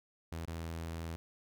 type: tone with dropouts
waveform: sawtooth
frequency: 82.41 Hz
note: E2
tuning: in tune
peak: -35 dBFS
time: 0.32-1.16 s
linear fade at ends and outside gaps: 0 ms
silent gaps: 0.454-0.476 s
effects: none